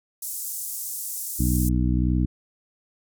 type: band-pass noise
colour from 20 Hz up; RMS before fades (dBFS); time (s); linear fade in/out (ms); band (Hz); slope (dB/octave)
white; -32; 0.22-1.69; 5; 6800 to 16000; 24
type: harmonic tone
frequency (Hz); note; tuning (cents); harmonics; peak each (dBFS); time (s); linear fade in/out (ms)
61.8; B1; +2; 1 / 2 / 3 / 4 / 5; -22 / -25 / -27 / -28 / -29; 1.39-2.26; 10
effects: none